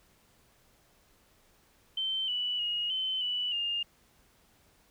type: tone with pitch steps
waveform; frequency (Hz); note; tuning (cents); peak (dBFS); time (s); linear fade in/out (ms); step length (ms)
sine; 3100 / 2960 / 2879 / 3062 / 2963 / 2819; G7 / F#7 / F#7 / G7 / F#7 / F7; -20 / 0 / -48 / -41 / +2 / +16; -29; 1.97-3.83; 5; 310
effects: pink hiss -65 dBFS RMS until 4.9 s